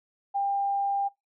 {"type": "tone", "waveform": "sine", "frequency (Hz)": 797, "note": "G5", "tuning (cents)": 28, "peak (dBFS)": -24, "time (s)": [0.34, 1.09], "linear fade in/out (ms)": 20, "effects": ["noise-tail reverb RT60 0.2 s tail -23 dB re dry"]}